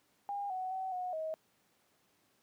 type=tone with pitch steps; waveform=sine; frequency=807 / 745 / 757 / 729 / 634 Hz; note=G#5 / F#5 / F#5 / F#5 / D#5; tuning=-50 / +12 / +39 / -26 / +32 cents; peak=-35 dBFS; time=0.29-1.34 s; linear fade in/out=0 ms; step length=210 ms; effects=pink hiss -72 dBFS RMS until 2.42 s + high-pass 150 Hz 12 dB/octave